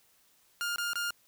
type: tone bursts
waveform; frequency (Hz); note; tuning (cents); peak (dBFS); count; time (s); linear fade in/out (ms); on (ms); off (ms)
sawtooth; 1410; F6; +16; -27; 3; 0.61-1.106; 0; 150; 23
effects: white hiss -66 dBFS RMS until 1.27 s